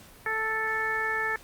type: harmonic tone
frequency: 440 Hz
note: A4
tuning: in tune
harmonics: 1 / 2 / 3 / 4 / 5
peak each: -36 / -35 / -34 / -28 / -36 dBFS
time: 0.26-1.36 s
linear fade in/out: 2 ms
effects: pink hiss -51 dBFS RMS until 1.43 s + Opus 48 kbps